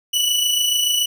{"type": "tone pair together", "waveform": "sawtooth", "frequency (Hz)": [2934, 2961], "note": ["F#7", "F#7"], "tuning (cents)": [-15, 1], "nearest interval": "unison", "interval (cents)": 16, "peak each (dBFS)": [-21, -14], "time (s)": [0.13, 1.06], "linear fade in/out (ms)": 10, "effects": []}